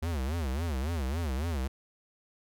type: tone with vibrato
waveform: square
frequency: 74.3 Hz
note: D2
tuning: 21 cents sharp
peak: -30 dBFS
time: 0.02-1.68 s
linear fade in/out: 10 ms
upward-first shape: sine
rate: 3.6 Hz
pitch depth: 260 cents each way
effects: none